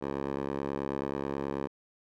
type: tone with band-pass filter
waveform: 10% pulse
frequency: 69.3 Hz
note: C#2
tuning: in tune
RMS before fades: -34 dBFS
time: 0.01-1.68 s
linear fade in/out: 20 ms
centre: 560 Hz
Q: 0.94
effects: none